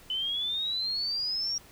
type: exponential sweep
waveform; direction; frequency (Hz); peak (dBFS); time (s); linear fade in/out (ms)
sine; up; 3007 to 5650; -28; 0.1-1.58; 2
effects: pink hiss -54 dBFS RMS until 1.71 s